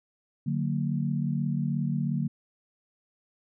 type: chord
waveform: sine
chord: D augmented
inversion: none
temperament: just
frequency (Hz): 146.83 / 183.54 / 229.4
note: D3 / F#3 / A#3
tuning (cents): 0 / -14 / -28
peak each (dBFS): -28 / -31 / -31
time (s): 0.46-2.28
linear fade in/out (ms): 10
effects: none